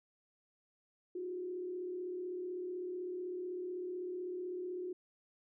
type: tone with frequency modulation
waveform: sine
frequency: 361.9 Hz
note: F#4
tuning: 38 cents flat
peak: -38 dBFS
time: 1.15-4.93 s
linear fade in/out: 5 ms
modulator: 35.9 Hz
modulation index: 0.5
effects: none